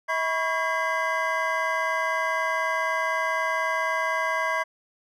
triangle tone cluster, 642 / 983 / 1107 / 1618 / 2037 Hz, E5 / B5 / C#6 / G#6 / C7, -46 / -8 / -3 / -46 / -47 cents, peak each -28 dBFS, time 0.08-4.64 s, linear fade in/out 20 ms, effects none

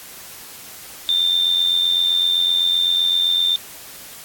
sine tone with amplitude modulation, 3589 Hz, A7, 34 cents sharp, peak -12 dBFS, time 1.09-3.56 s, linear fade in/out 0 ms, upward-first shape sine, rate 87.8 Hz, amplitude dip 60%, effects white hiss -38 dBFS RMS until 4.24 s + AAC 64 kbps

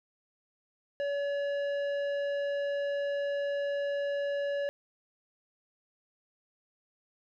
sine tone with tanh clipping, 568 Hz, C#5, 42 cents sharp, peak -31 dBFS, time 1-4.69 s, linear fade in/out 0 ms, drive 11 dB, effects none

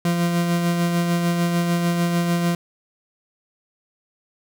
40% pulse tone with tremolo, 172.2 Hz, F3, 24 cents flat, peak -16 dBFS, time 0.05-2.55 s, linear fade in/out 2 ms, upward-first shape sine, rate 6.7 Hz, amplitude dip 35%, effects none

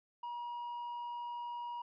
sine tone with tanh clipping, 957 Hz, A#5, 45 cents sharp, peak -40 dBFS, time 0.23-1.82 s, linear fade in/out 5 ms, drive 3 dB, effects none

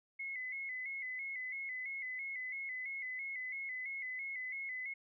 sine tone with vibrato, 2093 Hz, C7, in tune, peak -39 dBFS, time 0.19-4.94 s, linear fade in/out 10 ms, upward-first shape square, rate 3 Hz, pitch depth 64 cents each way, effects none

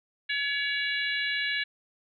harmonic tone, 566 Hz, C#5, 36 cents sharp, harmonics 3 / 4 / 5 / 6 / 7, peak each -30 / -32 / -35 / -37 / -36 dBFS, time 0.29-1.64 s, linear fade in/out 10 ms, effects none

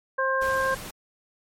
harmonic tone, 530 Hz, C5, 22 cents sharp, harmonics 1 / 2 / 3, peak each -26 / -26 / -26 dBFS, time 0.18-0.75 s, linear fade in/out 10 ms
pink noise, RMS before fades -38 dBFS, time 0.41-0.91 s, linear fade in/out 10 ms
effects MP3 64 kbps

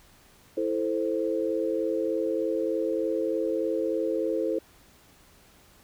sine chord, A minor, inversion second, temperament equal, 329.6 / 440 / 523.3 Hz, E4 / A4 / C5, 0 / 0 / 0 cents, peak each -29 dBFS, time 0.57-4.59 s, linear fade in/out 5 ms, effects pink hiss -57 dBFS RMS until 5.83 s

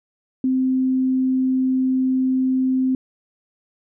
sine tone, 259.7 Hz, C4, 13 cents flat, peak -16 dBFS, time 0.44-2.95 s, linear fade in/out 2 ms, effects none

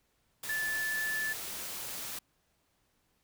sine tone in noise, 1744 Hz, A6, 16 cents flat, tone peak -31 dBFS, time 0.49-1.33 s, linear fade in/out 5 ms, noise white, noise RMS -40 dBFS, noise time 0.43-2.19 s, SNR +6 dB, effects pink hiss -74 dBFS RMS until 3.23 s

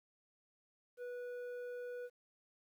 square tone with low-pass filter, 490 Hz, B4, 14 cents flat, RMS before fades -45 dBFS, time 0.97-2.1 s, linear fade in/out 50 ms, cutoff 1100 Hz, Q 1.6, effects 12-bit

